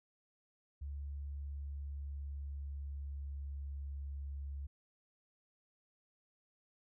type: tone with pitch glide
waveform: sine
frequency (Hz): 71 to 69.98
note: C#2 to C#2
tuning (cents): +42 to +17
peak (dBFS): -40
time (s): 0.81-4.67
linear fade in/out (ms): 10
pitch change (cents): -25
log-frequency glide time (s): 0.93-3.85
effects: none